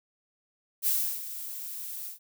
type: noise with ADSR envelope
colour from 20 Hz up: violet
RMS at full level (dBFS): -25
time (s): 0.82-2.19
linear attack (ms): 49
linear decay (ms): 330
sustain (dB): -13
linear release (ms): 120
effects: none